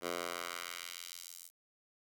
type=tone with high-pass filter sweep; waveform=10% pulse; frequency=86.6 Hz; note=F2; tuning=14 cents flat; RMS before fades=-43 dBFS; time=0.01-1.51 s; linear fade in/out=50 ms; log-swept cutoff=410 to 8900 Hz; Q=0.85; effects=10-bit